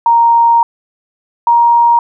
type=tone pair in turn; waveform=sine; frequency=932.3 / 941 Hz; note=A#5 / A#5; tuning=0 / +16 cents; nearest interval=unison; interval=16 cents; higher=second; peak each=-5 dBFS; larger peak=neither; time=0.06-0.63 / 1.47-1.99 s; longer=first; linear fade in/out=2 ms; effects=none